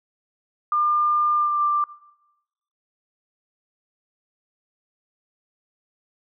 sine tone with pitch glide, 1200 to 1182.8 Hz, D6 to D6, +37 to +12 cents, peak -18 dBFS, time 0.72-1.84 s, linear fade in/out 2 ms, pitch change -25 cents, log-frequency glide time 1.35-1.62 s, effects noise-tail reverb RT60 0.9 s tail -19 dB re dry

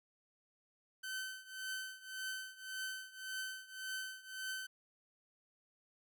sawtooth tone with tremolo, 1531 Hz, G6, 41 cents flat, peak -35 dBFS, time 1.03-4.67 s, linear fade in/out 10 ms, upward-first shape triangle, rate 1.8 Hz, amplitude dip 90%, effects none

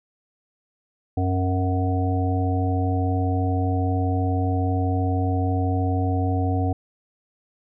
harmonic tone with a mistuned harmonic, 92.5 Hz, F#2, in tune, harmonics 1 / 3 / 5 / 7 / 8, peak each -21 / -26 / -32 / -35 / -29 dBFS, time 1.17-6.73 s, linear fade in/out 5 ms, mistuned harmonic 3, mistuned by -24 cents, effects none

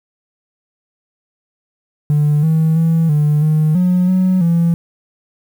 triangle tone with pitch steps, 148.5 / 159.6 / 163.7 / 149.3 / 154.6 / 180.8 / 185.4 / 168.7 Hz, D3 / D#3 / E3 / D3 / D#3 / F#3 / F#3 / E3, +20 / +44 / -12 / +29 / -11 / -40 / +4 / +40 cents, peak -7 dBFS, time 2.1-4.74 s, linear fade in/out 0 ms, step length 330 ms, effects tanh soft clip ceiling -6 dBFS + 7-bit

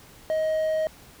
triangle tone, 629 Hz, D#5, 19 cents sharp, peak -20 dBFS, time 0.3-0.87 s, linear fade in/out 0 ms, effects pink hiss -50 dBFS RMS until 1.2 s

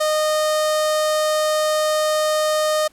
sawtooth tone with notch filter, 615 Hz, D#5, 20 cents flat, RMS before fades -19 dBFS, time 0-2.88 s, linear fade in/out 10 ms, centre 2300 Hz, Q 1.9, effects pink hiss -55 dBFS RMS until 2.92 s + low-pass 12000 Hz 12 dB/octave

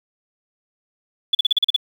sine tone bursts, 3444 Hz, A7, 38 cents flat, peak -12 dBFS, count 8, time 1.33-1.763 s, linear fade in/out 5 ms, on 20 ms, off 39 ms, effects 7-bit

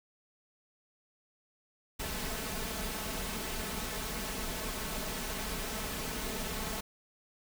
pink noise with comb filter, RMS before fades -37 dBFS, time 1.99-6.81 s, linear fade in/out 10 ms, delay 4.6 ms, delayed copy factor +0.6, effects none

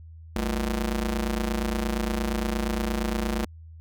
sawtooth ring-modulated tone, 137 Hz, C#3, 20 cents flat, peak -18 dBFS, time 0.36-3.45 s, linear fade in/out 2 ms, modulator 82.8 Hz, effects added 81 Hz sine -42 dBFS peak until 3.8 s

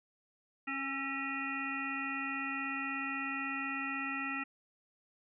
harmonic tone with a mistuned harmonic, 273.7 Hz, C#4, 22 cents flat, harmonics 1 / 3 / 5 / 7 / 9 / 10, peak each -41 / -47 / -41 / -40 / -41 / -45 dBFS, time 0.67-4.44 s, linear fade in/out 10 ms, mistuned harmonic 5, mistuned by -34 cents, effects none

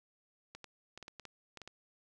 clicks, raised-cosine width 0.2 ms, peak -30 dBFS, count 10, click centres 0.55 / 0.643 / 0.976 / 1.027 / 1.081 / 1.197 / 1.253 / 1.573 / 1.617 / 1.676 s, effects none

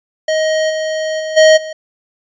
square tone with level steps, 628 Hz, D#5, 16 cents sharp, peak -13 / -17 / -20 / -5 / -24 dBFS, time 0.28-1.73 s, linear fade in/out 5 ms, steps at 0.69 / 1.19 / 1.36 / 1.56 s, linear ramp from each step 20 ms, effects resampled to 16000 Hz

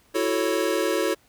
square chord, F# minor seventh, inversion third, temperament equal, 329.6 / 370 / 440 / 554.4 Hz, E4 / F#4 / A4 / C#5, 0 / 0 / 0 / 0 cents, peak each -28 dBFS, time 0.14-1.15 s, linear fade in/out 20 ms, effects pink hiss -60 dBFS RMS until 1.28 s

